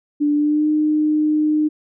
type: tone with pitch glide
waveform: sine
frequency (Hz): 293.7 to 304.8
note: D4 to D#4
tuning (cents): 0 to -36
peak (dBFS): -14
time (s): 0.2-1.69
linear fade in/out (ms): 20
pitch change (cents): +64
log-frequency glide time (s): 0.34-0.68
effects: none